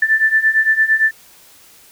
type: beating tone pair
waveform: sine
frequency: 1760 / 1768.8 Hz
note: A6 / A6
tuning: 0 / +9 cents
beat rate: 8.8 Hz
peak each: -16 / -13 dBFS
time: 0.02-1.11 s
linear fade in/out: 5 ms
effects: white hiss -46 dBFS RMS until 1.91 s